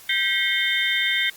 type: tone cluster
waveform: sine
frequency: 1571 / 1939 / 2150 / 3124 / 3611 Hz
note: G6 / B6 / C7 / G7 / A7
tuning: +3 / -32 / +47 / -7 / +44 cents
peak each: -28 / -26 / -24 / -26 / -26 dBFS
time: 0.09-1.3 s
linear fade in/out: 5 ms
effects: white hiss -46 dBFS RMS until 1.36 s + Opus 48 kbps